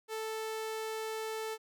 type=tone; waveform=sawtooth; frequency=440 Hz; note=A4; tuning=in tune; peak=-32 dBFS; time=0.08-1.58 s; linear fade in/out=50 ms; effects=none